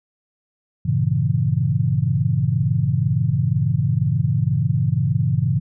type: chord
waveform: sine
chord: G diminished seventh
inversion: none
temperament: equal with one note detuned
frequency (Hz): 98.91 / 116.54 / 138.59 / 164.81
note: G2 / Bb2 / Db3 / Fb3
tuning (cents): +16 / 0 / 0 / 0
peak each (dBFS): -24 / -21 / -20 / -23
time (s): 0.85-5.6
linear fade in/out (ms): 10
effects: none